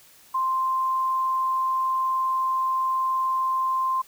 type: tone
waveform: sine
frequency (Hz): 1046.5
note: C6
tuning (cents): 0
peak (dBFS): -21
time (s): 0.34-4.02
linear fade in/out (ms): 10
effects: white hiss -53 dBFS RMS until 4.07 s